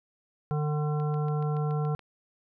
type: harmonic tone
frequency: 150 Hz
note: D3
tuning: 37 cents sharp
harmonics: 1 / 3 / 5 / 7 / 9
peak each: -26 / -35 / -38 / -43 / -43 dBFS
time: 0.51-1.95 s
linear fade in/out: 0 ms
type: click train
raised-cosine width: 0.3 ms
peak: -35 dBFS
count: 8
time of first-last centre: 1-1.993 s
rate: 7.05 Hz
effects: none